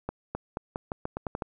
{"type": "accelerating click train", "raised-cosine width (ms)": 1, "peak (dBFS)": -17, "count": 10, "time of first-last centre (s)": [0.09, 1.422], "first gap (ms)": 260, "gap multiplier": 0.85, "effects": []}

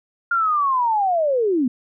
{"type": "linear sweep", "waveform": "sine", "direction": "down", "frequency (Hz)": [1413, 233.1], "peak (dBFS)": -16, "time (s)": [0.31, 1.68], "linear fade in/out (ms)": 5, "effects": []}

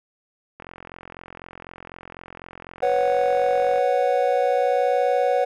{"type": "click train", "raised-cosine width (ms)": 0.5, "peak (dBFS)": -23, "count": 141, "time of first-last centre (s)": [0.6, 3.782], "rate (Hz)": 44}
{"type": "chord", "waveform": "triangle", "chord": "B suspended second", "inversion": "none", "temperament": "equal", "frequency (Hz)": [493.9, 554.4, 740], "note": ["B4", "C#5", "F#5"], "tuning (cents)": [0, 0, 0], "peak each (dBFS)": -20, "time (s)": [2.82, 5.45], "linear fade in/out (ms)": 10}
{"effects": []}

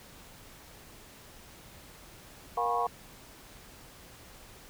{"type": "tone cluster", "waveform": "sine", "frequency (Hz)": [473.1, 712, 810, 973, 1094], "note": ["A#4", "F5", "G#5", "B5", "C#6"], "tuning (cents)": [26, 33, -43, -26, -23], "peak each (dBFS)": [-35, -31, -36, -33, -32], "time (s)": [2.57, 2.87], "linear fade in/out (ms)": 5, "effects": ["pink hiss -52 dBFS RMS until 4.69 s"]}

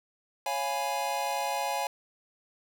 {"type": "chord", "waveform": "square", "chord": "C# dominant seventh", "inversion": "none", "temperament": "equal", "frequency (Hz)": [554.4, 698.5, 830.6, 987.8], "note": ["C#5", "E#5", "G#5", "B5"], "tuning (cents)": [0, 0, 0, 0], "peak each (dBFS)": [-37, -36, -32, -38], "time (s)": [0.46, 1.87], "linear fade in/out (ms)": 2, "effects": []}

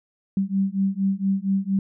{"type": "beating tone pair", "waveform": "sine", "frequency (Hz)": [192.4, 196.7], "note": ["G3", "G3"], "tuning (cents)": [-32, 6], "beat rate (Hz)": 4.3, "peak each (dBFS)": -23, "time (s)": [0.37, 1.79], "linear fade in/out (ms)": 2, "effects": []}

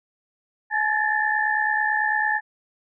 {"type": "tone cluster", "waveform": "sine", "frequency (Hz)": [851, 1725, 1794], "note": ["G#5", "A6", "A6"], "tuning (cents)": [42, -35, 33], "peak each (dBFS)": -24, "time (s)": [0.7, 2.41], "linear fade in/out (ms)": 50, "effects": []}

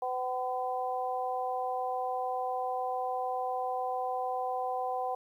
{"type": "harmonic tone", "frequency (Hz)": 253, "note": "B3", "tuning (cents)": 42, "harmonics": [2, 3, 4], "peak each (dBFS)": [-36, -32, -39], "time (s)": [0.02, 5.15], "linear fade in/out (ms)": 5, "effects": ["11-bit"]}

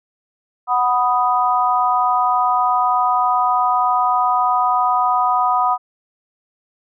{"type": "chord", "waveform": "sine", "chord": "B major", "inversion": "second", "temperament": "equal", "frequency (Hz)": [740, 987.8, 1244.5], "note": ["F#5", "B5", "D#6"], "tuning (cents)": [0, 0, 0], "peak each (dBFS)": -18, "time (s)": [0.67, 5.78], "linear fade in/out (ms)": 50, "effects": []}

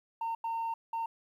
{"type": "tone bursts at uneven times", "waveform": "sine", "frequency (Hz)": 913, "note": "A#5", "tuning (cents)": -36, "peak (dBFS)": -29, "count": 3, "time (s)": [[0.21, 0.35], [0.44, 0.74], [0.93, 1.06]], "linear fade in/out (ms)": 5, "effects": ["tanh soft clip ceiling -30 dBFS", "11-bit"]}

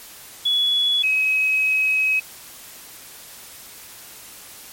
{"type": "tone pair in turn", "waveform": "sine", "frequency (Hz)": [3393, 2548], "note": ["G#7", "D#7"], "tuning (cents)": [36, 41], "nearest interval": "perfect fourth", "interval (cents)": 495, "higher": "first", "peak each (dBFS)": -16, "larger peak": "neither", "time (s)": [[0.45, 1.03], [1.03, 2.2]], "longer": "second", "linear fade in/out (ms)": 10, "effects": ["white hiss -41 dBFS RMS until 4.72 s", "MP3 64 kbps"]}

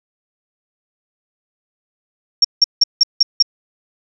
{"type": "tone bursts", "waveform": "sine", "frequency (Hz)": 5530, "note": "F8", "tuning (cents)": -18, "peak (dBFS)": -6, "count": 6, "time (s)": [2.42, 3.426], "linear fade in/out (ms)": 5, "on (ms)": 26, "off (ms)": 170, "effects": []}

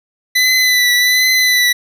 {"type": "tone with vibrato", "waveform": "25% pulse", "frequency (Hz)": 1996, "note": "B6", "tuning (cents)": 18, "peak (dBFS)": -6, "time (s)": [0.35, 1.73], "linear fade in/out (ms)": 10, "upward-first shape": "triangle", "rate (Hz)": 1.3, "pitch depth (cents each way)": 35, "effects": []}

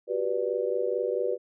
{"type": "chord", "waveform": "sine", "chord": "G major seventh", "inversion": "third", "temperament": "just", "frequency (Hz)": [367.5, 392, 490, 588], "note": ["F#4", "G4", "B4", "D5"], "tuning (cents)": [-12, 0, -14, 2], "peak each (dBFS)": [-33, -31, -28, -33], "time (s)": [0.07, 1.38], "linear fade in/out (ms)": 50, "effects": []}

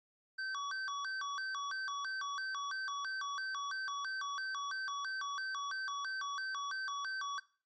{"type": "tone with vibrato", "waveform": "square", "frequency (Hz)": 1323, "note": "E6", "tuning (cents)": 6, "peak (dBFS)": -38, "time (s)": [0.38, 7.4], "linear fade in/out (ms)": 10, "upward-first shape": "square", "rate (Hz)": 3, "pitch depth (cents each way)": 270, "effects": ["noise-tail reverb RT60 0.4 s tail -19 dB re dry", "resampled to 16000 Hz"]}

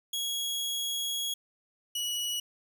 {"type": "tone pair in turn", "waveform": "sawtooth", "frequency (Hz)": [3322, 2928], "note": ["G#7", "F#7"], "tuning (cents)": [0, -19], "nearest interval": "major second", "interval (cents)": 219, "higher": "first", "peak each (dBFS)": -27, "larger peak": "neither", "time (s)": [[0.13, 1.34], [1.95, 2.4]], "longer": "first", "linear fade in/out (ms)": 5, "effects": []}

